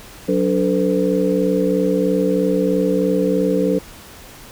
sine tone cluster, 184.7 / 289.4 / 442.9 / 506 Hz, F#3 / D4 / A4 / B4, -3 / -25 / +11 / +42 cents, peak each -20 dBFS, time 0.28-3.79 s, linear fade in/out 10 ms, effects pink hiss -40 dBFS RMS until 4.51 s

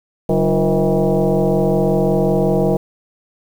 sine tone with frequency modulation, 142.3 Hz, C#3, 46 cents sharp, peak -12 dBFS, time 0.29-2.77 s, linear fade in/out 5 ms, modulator 165 Hz, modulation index 3.3, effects 7-bit

